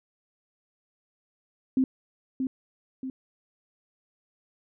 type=tone with echo; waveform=sine; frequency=261.6 Hz; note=C4; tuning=in tune; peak=-19 dBFS; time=1.77-1.84 s; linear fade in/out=2 ms; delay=630 ms; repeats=2; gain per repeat=-6 dB; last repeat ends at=3.1 s; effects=none